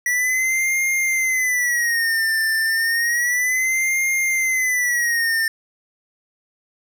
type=tone with vibrato; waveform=square; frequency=1943 Hz; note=B6; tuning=29 cents flat; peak=-18 dBFS; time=0.06-5.48 s; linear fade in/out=2 ms; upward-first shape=sine; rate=0.31 Hz; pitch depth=150 cents each way; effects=none